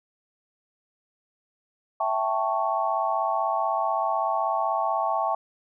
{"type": "chord", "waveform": "sine", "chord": "A dominant seventh", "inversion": "second", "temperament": "equal", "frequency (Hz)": [659.3, 784, 880, 1108.7], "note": ["E5", "G5", "A5", "C#6"], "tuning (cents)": [0, 0, 0, 0], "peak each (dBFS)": -28, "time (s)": [2, 5.35], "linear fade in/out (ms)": 5, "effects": []}